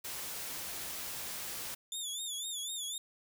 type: noise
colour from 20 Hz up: white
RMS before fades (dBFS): -41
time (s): 0.04-1.75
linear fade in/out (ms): 10
type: tone with vibrato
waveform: 20% pulse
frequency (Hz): 3520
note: A7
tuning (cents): 0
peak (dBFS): -31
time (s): 1.92-2.98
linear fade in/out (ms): 2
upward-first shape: sine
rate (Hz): 4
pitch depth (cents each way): 99
effects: none